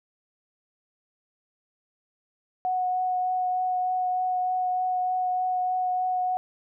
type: tone with vibrato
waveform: sine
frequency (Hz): 735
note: F#5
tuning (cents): -12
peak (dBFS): -23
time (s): 2.65-6.37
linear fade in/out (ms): 0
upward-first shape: triangle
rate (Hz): 3.3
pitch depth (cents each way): 12
effects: none